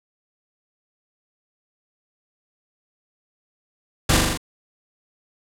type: noise with echo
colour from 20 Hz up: pink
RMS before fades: -17 dBFS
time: 4.09-4.17 s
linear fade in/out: 5 ms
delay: 41 ms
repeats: 5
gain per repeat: -2 dB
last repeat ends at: 4.375 s
effects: low-pass 11000 Hz 12 dB/octave